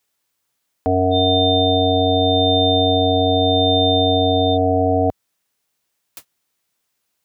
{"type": "harmonic tone", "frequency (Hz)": 92.5, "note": "F#2", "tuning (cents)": 0, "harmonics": [1, 3, 5, 7, 8], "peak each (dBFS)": [-20, -20, -20, -20, -20], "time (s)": [0.86, 5.1], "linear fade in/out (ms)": 0}
{"type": "tone with tremolo", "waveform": "sine", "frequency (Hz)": 3600, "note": "A7", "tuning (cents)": 39, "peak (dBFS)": -18, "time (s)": [1.11, 4.58], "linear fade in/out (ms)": 50, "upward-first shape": "sine", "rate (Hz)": 0.84, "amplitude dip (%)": 50}
{"type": "noise with exponential decay", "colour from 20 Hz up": "white", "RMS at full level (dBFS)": -28, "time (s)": [6.17, 6.25], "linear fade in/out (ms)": 1, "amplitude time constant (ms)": 16}
{"effects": ["white hiss -73 dBFS RMS until 7.24 s", "high-pass 60 Hz 12 dB/octave"]}